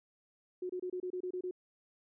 sine tone bursts, 364.3 Hz, F#4, 27 cents flat, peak -35 dBFS, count 9, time 0.62-1.511 s, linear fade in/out 5 ms, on 75 ms, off 27 ms, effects none

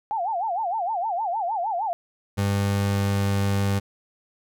sine tone with vibrato, 787 Hz, G5, 7 cents sharp, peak -23 dBFS, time 0.11-1.93 s, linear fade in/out 0 ms, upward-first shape sine, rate 6.5 Hz, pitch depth 250 cents each way
30% pulse tone with pitch glide, 100 to 99.31 Hz, G2 to G2, +35 to +23 cents, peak -18 dBFS, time 2.37-3.8 s, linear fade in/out 20 ms, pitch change -12 cents, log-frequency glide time 2.75-3.29 s
effects none

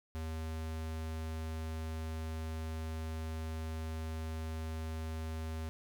square tone, 80 Hz, D#2, 49 cents sharp, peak -38 dBFS, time 0.15-5.69 s, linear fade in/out 0 ms, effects none

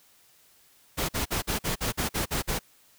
pink noise bursts, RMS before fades -28 dBFS, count 10, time 0.97-2.593 s, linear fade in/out 20 ms, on 120 ms, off 47 ms, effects white hiss -60 dBFS RMS until 2.98 s

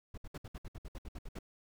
brown noise bursts, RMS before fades -43 dBFS, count 13, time 0.14-1.389 s, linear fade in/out 5 ms, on 37 ms, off 64 ms, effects none

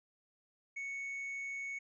triangle tone, 2217 Hz, C#7, in tune, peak -37 dBFS, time 0.76-1.79 s, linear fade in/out 10 ms, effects resampled to 22050 Hz

